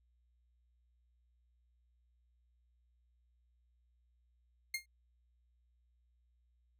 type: tone with exponential decay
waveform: sawtooth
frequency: 2127 Hz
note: C7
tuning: 28 cents sharp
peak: -29 dBFS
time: 4.74-4.86 s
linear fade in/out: 5 ms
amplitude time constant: 24 ms
effects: added 60 Hz sine -70 dBFS peak until 6.79 s